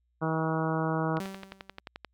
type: harmonic tone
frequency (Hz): 160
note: D#3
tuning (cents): +49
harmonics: 1 / 2 / 3 / 4 / 5 / 6 / 7 / 8 / 9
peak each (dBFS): -30 / -33 / -35 / -36 / -37 / -38 / -38 / -39 / -40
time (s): 0.21-1.2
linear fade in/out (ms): 20
type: click train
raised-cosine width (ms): 0.3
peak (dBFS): -23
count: 11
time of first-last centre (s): 1.17-2.047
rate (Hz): 11.4
type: tone with exponential decay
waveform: sawtooth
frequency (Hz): 193.4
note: G3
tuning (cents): -23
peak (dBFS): -28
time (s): 1.2-1.8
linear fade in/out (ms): 0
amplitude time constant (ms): 130
effects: added 60 Hz sine -70 dBFS peak until 2.13 s